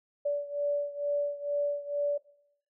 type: beating tone pair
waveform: sine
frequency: 577 / 579.2 Hz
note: D5 / D5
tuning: -31 / -24 cents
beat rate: 2.2 Hz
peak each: -30 / -33 dBFS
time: 0.25-2.18 s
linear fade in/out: 10 ms
effects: noise-tail reverb RT60 0.7 s tail -19 dB re dry